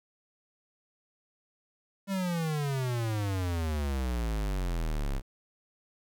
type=exponential sweep; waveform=square; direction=down; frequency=200 to 32.32 Hz; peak=-29 dBFS; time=2.07-5.22 s; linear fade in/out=50 ms; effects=10-bit